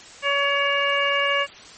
harmonic tone, 564 Hz, C#5, 30 cents sharp, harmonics 1 / 2 / 3 / 4 / 5, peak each -25 / -25 / -25 / -25 / -25 dBFS, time 0.22-1.47 s, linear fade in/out 50 ms, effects white hiss -43 dBFS RMS until 1.77 s + MP3 32 kbps

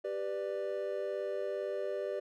triangle chord, G major, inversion none, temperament equal with one note detuned, 392 / 493.9 / 591.4 Hz, G4 / B4 / D5, 0 / 0 / +12 cents, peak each -36 / -38 / -35 dBFS, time 0.04-2.2 s, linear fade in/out 10 ms, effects none

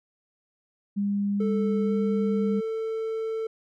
sine tone, 201.8 Hz, G#3, 49 cents flat, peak -23 dBFS, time 0.96-2.61 s, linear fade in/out 20 ms
triangle tone with pitch glide, 440 to 445.1 Hz, A4 to A4, 0 to +20 cents, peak -25 dBFS, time 1.4-3.47 s, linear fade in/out 5 ms, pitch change +20 cents, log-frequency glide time 1.84-1.92 s
effects none

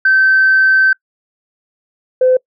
sine tone pair in turn, 1545 / 511.3 Hz, G6 / C5, -26 / -40 cents, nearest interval octave + perfect fifth, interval 1914 cents, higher first, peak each -6 dBFS, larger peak neither, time 0.05-0.93 / 2.21-2.37 s, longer first, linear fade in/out 5 ms, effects noise-tail reverb RT60 0.1 s tail -26 dB re dry + tanh soft clip ceiling -3 dBFS

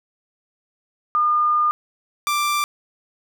sine / sawtooth tone pair in turn, 1213 / 1178.5 Hz, D#6 / D6, -44 / +6 cents, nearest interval unison, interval 50 cents, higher first, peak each -15 dBFS, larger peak neither, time 1.15-1.71 / 2.27-2.64 s, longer first, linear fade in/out 0 ms, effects none

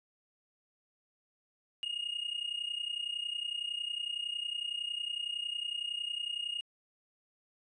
triangle tone with amplitude modulation, 2857 Hz, F7, 39 cents sharp, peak -28 dBFS, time 1.83-6.61 s, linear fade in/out 0 ms, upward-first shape sine, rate 30.9 Hz, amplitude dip 85%, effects tanh soft clip ceiling -28 dBFS + resampled to 24000 Hz

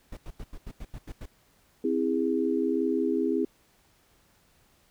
brown noise bursts, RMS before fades -38 dBFS, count 9, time 0.12-1.258 s, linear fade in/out 5 ms, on 50 ms, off 86 ms
sine chord, C augmented, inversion none, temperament just, 261.6 / 327 / 408.8 Hz, C4 / E4 / G#4, 0 / -14 / -27 cents, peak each -28 dBFS, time 1.84-3.45 s, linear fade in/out 5 ms
effects pink hiss -64 dBFS RMS until 4.9 s

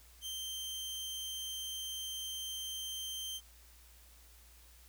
sawtooth tone, 3136 Hz, G7, in tune, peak -36 dBFS, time 0.21-3.41 s, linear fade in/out 50 ms, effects added 59 Hz sine -59 dBFS peak until 4.88 s + white hiss -62 dBFS RMS until 4.88 s

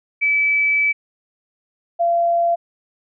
sine tone pair in turn, 2302 / 684.4 Hz, D7 / F5, -35 / -35 cents, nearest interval octave + major sixth, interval 2100 cents, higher first, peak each -14 dBFS, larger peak neither, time 0.21-0.93 / 1.99-2.56 s, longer first, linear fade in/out 20 ms, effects none

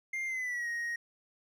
triangle tone with pitch glide, 2107 to 1877.1 Hz, C7 to A#6, +12 to +12 cents, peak -31 dBFS, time 0.13-0.96 s, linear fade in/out 5 ms, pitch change -200 cents, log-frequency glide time 0.26-0.68 s, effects none

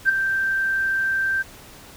sine tone with ADSR envelope, 1568 Hz, G6, in tune, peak -10 dBFS, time 0.05-1.43 s, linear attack 42 ms, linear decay 8 ms, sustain -9 dB, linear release 19 ms, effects tanh soft clip ceiling -6 dBFS + pink hiss -44 dBFS RMS until 1.96 s

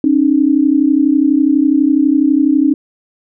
sine tone pair together, 272.3 / 304.4 Hz, C#4 / D#4, -31 / -38 cents, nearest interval major second, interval 193 cents, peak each -11 dBFS, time 0.04-2.74 s, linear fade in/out 2 ms, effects none

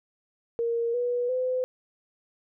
sine tone with pitch steps, 466.2 / 487.1 / 509 Hz, A#4 / B4 / C5, 0 / -24 / -48 cents, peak -24 dBFS, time 0.59-1.64 s, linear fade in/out 0 ms, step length 350 ms, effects none

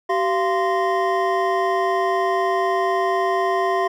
triangle tone cluster, 384 / 688 / 1040 / 1856 Hz, G4 / F5 / C6 / A#6, -36 / -26 / -11 / -8 cents, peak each -20 / -20 / -21 / -28 dBFS, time 0.09-3.88 s, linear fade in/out 10 ms, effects none

